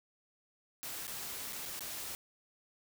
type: noise with dropouts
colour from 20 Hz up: white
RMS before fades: -42 dBFS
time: 0.83-2.15 s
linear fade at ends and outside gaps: 0 ms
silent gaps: 1.069-1.078 / 1.525-1.53 / 1.654-1.658 / 1.793-1.807 s
effects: none